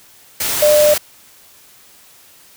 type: tone in noise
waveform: sine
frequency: 598 Hz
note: D5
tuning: 31 cents sharp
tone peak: -8 dBFS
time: 0.62-0.94 s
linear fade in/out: 5 ms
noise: white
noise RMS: -19 dBFS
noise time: 0.4-0.98 s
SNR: +8 dB
effects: white hiss -46 dBFS RMS until 2.56 s